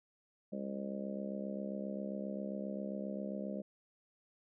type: harmonic tone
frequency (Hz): 67.5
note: C#2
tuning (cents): -45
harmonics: 3 / 4 / 5 / 6 / 7 / 8 / 9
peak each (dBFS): -40 / -49 / -49 / -54 / -50 / -46 / -46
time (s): 0.52-3.62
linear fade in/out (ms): 10
effects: none